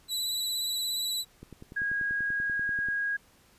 sawtooth tone with vibrato, 3951 Hz, B7, in tune, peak -26 dBFS, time 0.08-1.25 s, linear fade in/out 50 ms, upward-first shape sine, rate 17 Hz, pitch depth 32 cents each way
click train, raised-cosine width 3 ms, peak -31 dBFS, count 16, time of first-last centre 1.43-2.886 s, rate 10.3 Hz
sine tone, 1641 Hz, G#6, 21 cents flat, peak -27 dBFS, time 1.76-3.17 s, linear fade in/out 10 ms
effects pink hiss -61 dBFS RMS until 3.58 s + resampled to 32000 Hz

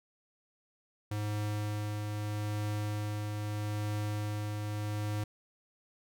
square tone with tremolo, 105 Hz, G#2, 19 cents sharp, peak -32 dBFS, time 1.11-5.24 s, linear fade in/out 5 ms, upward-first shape triangle, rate 0.79 Hz, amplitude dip 30%, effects none

